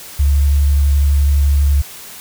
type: tone with vibrato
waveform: sine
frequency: 71 Hz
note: C#2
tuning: 42 cents sharp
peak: -9 dBFS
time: 0.19-1.82 s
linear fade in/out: 10 ms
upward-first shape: triangle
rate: 12 Hz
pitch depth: 20 cents each way
effects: white hiss -34 dBFS RMS until 2.2 s